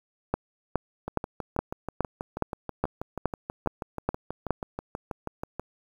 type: two click trains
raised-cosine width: 1 ms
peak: -18 / -10 dBFS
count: 29 / 11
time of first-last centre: 1.08-5.596 / 0.34-4.507 s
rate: 6.2 / 2.4 Hz
effects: 8-bit